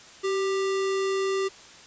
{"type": "tone with sample-and-hold", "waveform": "sine", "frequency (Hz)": 386.1, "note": "G4", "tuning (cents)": -26, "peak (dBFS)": -23, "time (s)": [0.23, 1.49], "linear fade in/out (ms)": 20, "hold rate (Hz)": 1575, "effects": ["white hiss -48 dBFS RMS until 1.86 s", "resampled to 16000 Hz"]}